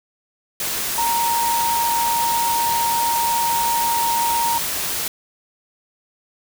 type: tone in noise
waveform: sine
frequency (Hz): 932.3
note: A#5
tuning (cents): 0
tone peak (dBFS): -18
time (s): 0.98-4.58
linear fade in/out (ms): 2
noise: white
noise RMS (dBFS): -24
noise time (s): 0.6-5.08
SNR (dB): +3
effects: none